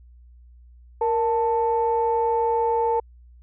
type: tone pair together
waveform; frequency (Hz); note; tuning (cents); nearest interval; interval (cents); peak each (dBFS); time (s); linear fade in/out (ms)
sine; 466.2 / 883.6; A#4 / A5; 0 / +7; major seventh; 1107; -21; 1.01-3; 5
effects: tanh soft clip ceiling -11 dBFS + added 60 Hz sine -46 dBFS peak until 3.42 s